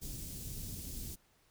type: band-stop noise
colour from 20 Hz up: pink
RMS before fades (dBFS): -43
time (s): 0.01-1.16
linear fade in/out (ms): 20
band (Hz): 210 to 6300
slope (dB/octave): 12
effects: pink hiss -70 dBFS RMS until 1.5 s